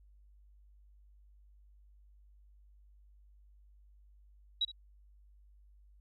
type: tone with echo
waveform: sine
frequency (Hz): 3872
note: B7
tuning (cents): -35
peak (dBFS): -28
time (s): 4.61-4.65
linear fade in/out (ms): 5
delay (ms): 67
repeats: 1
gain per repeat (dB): -15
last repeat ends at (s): 4.717
effects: added 50 Hz sine -58 dBFS peak until 6 s + Opus 48 kbps